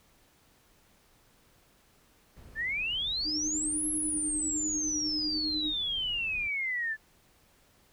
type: noise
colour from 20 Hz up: brown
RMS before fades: -49 dBFS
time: 2.36-6.48 s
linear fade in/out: 10 ms
type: exponential two-way sweep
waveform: sine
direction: up then down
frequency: 1724 to 11175 to 1724 Hz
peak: -29 dBFS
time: 2.55-6.97 s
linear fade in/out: 50 ms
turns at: 3.88 s
type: tone with tremolo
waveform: sine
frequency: 305.1 Hz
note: D#4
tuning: 34 cents flat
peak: -32 dBFS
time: 3.24-5.74 s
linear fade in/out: 50 ms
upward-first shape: sine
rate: 10 Hz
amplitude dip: 50%
effects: pink hiss -64 dBFS RMS until 7.92 s